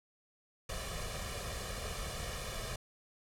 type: noise with comb filter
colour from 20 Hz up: pink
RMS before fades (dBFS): -40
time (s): 0.69-2.76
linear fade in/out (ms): 5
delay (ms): 1.7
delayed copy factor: +0.75
effects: low-pass 11000 Hz 12 dB/octave